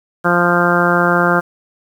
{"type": "harmonic tone", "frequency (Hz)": 174.61, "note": "F3", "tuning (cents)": 0, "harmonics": [1, 2, 3, 4, 5, 6, 7, 8, 9], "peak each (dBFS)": [-18, -19, -19, -20, -23, -22, -20, -17, -20], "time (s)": [0.24, 1.41], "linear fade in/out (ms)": 20, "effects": ["7-bit"]}